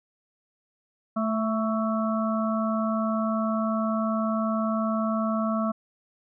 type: harmonic tone with a mistuned harmonic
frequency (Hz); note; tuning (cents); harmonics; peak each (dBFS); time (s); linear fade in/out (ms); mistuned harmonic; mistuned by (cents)
220; A3; 0; 1 / 3 / 5 / 6; -25 / -30 / -32 / -33; 1.16-5.72; 10; 5; +27
effects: none